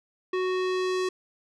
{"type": "tone with low-pass filter sweep", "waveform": "square", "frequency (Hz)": 370, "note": "F#4", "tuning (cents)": 0, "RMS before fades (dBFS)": -27, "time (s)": [0.33, 1.09], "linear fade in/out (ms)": 5, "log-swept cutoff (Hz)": [2800, 6600], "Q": 1, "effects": []}